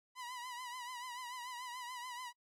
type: tone with vibrato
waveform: sawtooth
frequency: 987.8 Hz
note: B5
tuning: in tune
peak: -40 dBFS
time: 0.15-2.33 s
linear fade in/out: 50 ms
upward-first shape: triangle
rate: 6.9 Hz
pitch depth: 81 cents each way
effects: noise-tail reverb RT60 0.1 s tail -25 dB re dry + low-pass 12000 Hz 12 dB/octave